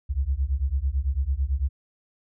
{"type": "beating tone pair", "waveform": "sine", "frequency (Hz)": [63.6, 72.6], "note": ["C2", "D2"], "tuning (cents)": [-48, -19], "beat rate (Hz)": 9, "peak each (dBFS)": -25, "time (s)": [0.09, 1.69], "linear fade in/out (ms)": 20, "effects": []}